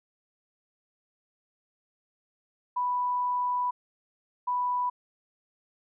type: tone pair in turn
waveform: sine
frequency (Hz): 987.8 / 987.8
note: B5 / B5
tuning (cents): 0 / 0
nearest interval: unison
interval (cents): 0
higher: neither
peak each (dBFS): -25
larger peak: neither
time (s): 2.76-3.71 / 4.47-4.9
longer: first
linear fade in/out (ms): 10
effects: none